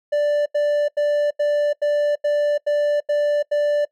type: tone bursts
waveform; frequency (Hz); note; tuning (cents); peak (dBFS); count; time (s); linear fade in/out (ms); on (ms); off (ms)
triangle; 587.3; D5; 0; -14; 9; 0.12-3.852; 10; 340; 84
effects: noise-tail reverb RT60 0.1 s tail -21 dB re dry